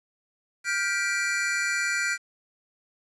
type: chord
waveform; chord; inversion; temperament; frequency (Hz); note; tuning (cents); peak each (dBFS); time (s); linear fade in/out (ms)
square; G dominant seventh; third; just; 1411.2 / 1568 / 1960 / 2352; F6 / G6 / B6 / D7; +18 / 0 / -14 / +2; -31; 0.64-2.18; 50
effects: resampled to 22050 Hz + 9-bit